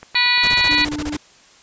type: click train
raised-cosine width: 0.5 ms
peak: -21 dBFS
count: 7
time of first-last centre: 0.03-0.727 s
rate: 8.61 Hz
type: harmonic tone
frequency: 488.9 Hz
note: B4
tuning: 18 cents flat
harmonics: 2 / 3 / 4 / 5 / 6 / 7 / 8 / 9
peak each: -25 / -29 / -19 / -19 / -30 / -30 / -20 / -20 dBFS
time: 0.15-0.85 s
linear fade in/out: 5 ms
type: noise bursts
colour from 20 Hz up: pink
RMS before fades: -27 dBFS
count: 11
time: 0.43-1.167 s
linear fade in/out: 5 ms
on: 47 ms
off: 22 ms
type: tone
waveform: triangle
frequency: 297.4 Hz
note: D4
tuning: 22 cents sharp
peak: -22 dBFS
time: 0.69-1.17 s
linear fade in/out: 5 ms
effects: white hiss -49 dBFS RMS until 1.62 s + resampled to 16000 Hz